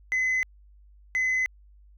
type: tone pair in turn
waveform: sine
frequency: 2031 / 2031 Hz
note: B6 / B6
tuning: +48 / +48 cents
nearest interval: unison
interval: 0 cents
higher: neither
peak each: -20 dBFS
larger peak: neither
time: 0.12-0.43 / 1.15-1.46 s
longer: neither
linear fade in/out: 0 ms
effects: tanh soft clip ceiling -21 dBFS + added 50 Hz sine -51 dBFS peak until 1.97 s